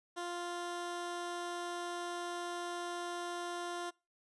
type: tone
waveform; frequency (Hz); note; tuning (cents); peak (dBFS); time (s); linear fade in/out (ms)
15% pulse; 349.2; F4; 0; -32; 0.16-3.91; 20
effects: noise-tail reverb RT60 0.3 s tail -25 dB re dry + resampled to 24000 Hz